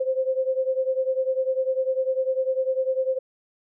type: beating tone pair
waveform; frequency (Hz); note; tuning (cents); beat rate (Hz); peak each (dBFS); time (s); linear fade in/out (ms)
sine; 520 / 530; C5 / C5; -11 / +22; 10; -23 / -26; 0-3.19; 10
effects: none